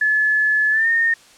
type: tone with pitch glide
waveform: sine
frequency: 1720 to 1832.8 Hz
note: A6 to A#6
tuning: -40 to -30 cents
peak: -14 dBFS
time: 0.01-1.14 s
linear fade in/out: 5 ms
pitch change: +110 cents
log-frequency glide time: 0.71-0.88 s
effects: white hiss -48 dBFS RMS until 1.37 s + low-pass 8000 Hz 12 dB/octave